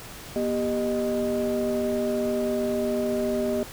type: tone cluster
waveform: sine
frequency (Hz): 240.3 / 395.1 / 616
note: B3 / G4 / D#5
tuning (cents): -47 / +14 / -17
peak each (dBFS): -26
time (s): 0.36-3.63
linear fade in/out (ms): 0
effects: tanh soft clip ceiling -18 dBFS + pink hiss -41 dBFS RMS until 3.72 s